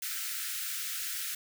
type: high-pass noise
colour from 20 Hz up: white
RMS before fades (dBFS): -36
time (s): 0.02-1.35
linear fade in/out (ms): 5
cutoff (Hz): 1300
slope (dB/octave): 96
effects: none